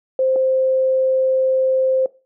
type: tone pair in turn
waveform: sine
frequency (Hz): 523.3 / 523.3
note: C5 / C5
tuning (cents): 0 / 0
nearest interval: unison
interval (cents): 0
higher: neither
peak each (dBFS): -14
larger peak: neither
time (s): 0.19-0.36 / 0.36-2.06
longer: second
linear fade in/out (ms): 2
effects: noise-tail reverb RT60 0.3 s tail -19 dB re dry